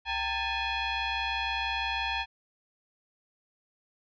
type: tone with frequency modulation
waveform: sine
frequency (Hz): 786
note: G5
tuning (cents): +4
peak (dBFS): -28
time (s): 0.05-2.26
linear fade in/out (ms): 50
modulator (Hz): 849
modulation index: 3.4
effects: none